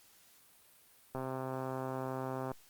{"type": "click train", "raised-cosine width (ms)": 1, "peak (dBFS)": -25, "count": 180, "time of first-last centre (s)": [1.15, 2.516], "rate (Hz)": 131, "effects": ["white hiss -63 dBFS RMS until 2.69 s", "Opus 48 kbps"]}